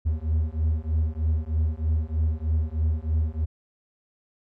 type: beating tone pair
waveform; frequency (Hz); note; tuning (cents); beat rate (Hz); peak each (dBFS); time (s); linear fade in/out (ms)
triangle; 77 / 80.2; D#2 / E2; -17 / -47; 3.2; -23; 0.05-3.46; 20
effects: none